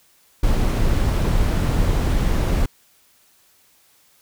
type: noise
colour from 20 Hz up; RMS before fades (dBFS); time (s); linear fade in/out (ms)
brown; -18; 0.43-2.66; 5
effects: white hiss -57 dBFS RMS until 4.21 s